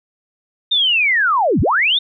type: linear two-way sweep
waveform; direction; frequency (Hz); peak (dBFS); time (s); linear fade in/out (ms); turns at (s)
sine; down then up; 3694 to 56.1 to 3694; -12; 0.71-1.99; 10; 1.61
effects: none